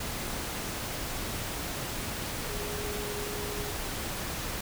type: tone in noise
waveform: sine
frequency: 414.6 Hz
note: G#4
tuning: 3 cents flat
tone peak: -38 dBFS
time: 2.49-3.71 s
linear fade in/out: 5 ms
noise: pink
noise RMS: -35 dBFS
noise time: 0-4.61 s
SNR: -6 dB
effects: none